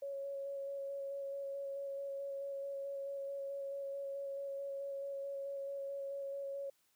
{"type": "tone with vibrato", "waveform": "sine", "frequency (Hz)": 554.4, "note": "C#5", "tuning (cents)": 0, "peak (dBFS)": -39, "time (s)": [0.02, 6.7], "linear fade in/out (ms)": 5, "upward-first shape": "square", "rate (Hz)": 4.6, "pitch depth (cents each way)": 10, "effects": ["white hiss -75 dBFS RMS until 6.95 s", "high-pass 60 Hz 12 dB/octave"]}